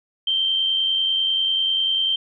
sine tone with amplitude modulation, 3136 Hz, G7, in tune, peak -16 dBFS, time 0.27-2.16 s, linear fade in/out 5 ms, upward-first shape sine, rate 90.1 Hz, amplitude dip 40%, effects none

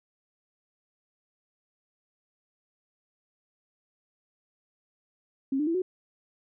sine tone with pitch steps, 270 / 299.6 / 332.4 / 368.8 Hz, C#4 / D4 / E4 / F#4, -45 / +35 / +15 / -6 cents, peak -24 dBFS, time 5.52-5.82 s, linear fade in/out 5 ms, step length 75 ms, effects none

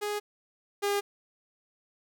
sawtooth tone pair in turn, 415.3 / 404.9 Hz, G#4 / G#4, 0 / -44 cents, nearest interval unison, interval 44 cents, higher first, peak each -26 / -22 dBFS, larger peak second, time 0.01-0.2 / 0.82-1.01 s, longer neither, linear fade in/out 20 ms, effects none

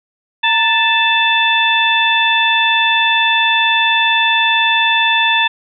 harmonic tone with a mistuned harmonic, 880 Hz, A5, in tune, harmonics 1 / 2 / 3 / 4, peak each -16 / -16 / -16 / -16 dBFS, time 0.43-5.48 s, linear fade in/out 10 ms, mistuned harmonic 1, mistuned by +79 cents, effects none

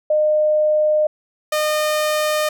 sine / sawtooth tone pair in turn, 610 / 610 Hz, D#5 / D#5, -34 / -34 cents, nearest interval unison, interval 0 cents, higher neither, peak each -13 dBFS, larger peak neither, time 0.1-1.07 / 1.52-2.49 s, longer neither, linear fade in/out 5 ms, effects none

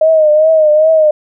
sine tone with vibrato, 622.3 Hz, D#5, in tune, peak -5 dBFS, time 0.01-1.11 s, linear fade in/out 5 ms, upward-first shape triangle, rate 2.5 Hz, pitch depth 70 cents each way, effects none

